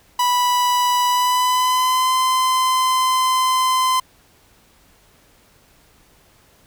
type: tone with pitch glide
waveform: 45% pulse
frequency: 985 to 1029.8 Hz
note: B5 to C6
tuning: -5 to -28 cents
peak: -15 dBFS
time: 0.19-4 s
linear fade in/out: 5 ms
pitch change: +77 cents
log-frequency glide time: 1.08-2.14 s
effects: pink hiss -54 dBFS RMS until 6.66 s